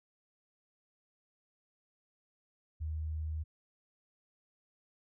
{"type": "tone", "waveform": "sine", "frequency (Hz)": 78.1, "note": "D#2", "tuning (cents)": 7, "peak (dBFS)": -34, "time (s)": [2.8, 3.44], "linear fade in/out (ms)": 20, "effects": []}